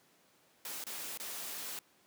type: noise with dropouts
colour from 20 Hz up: white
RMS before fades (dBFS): -42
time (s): 0.65-1.79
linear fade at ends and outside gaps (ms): 1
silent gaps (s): 0.84-0.867 / 1.174-1.199
effects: pink hiss -67 dBFS RMS until 2.06 s + high-pass 200 Hz 12 dB/octave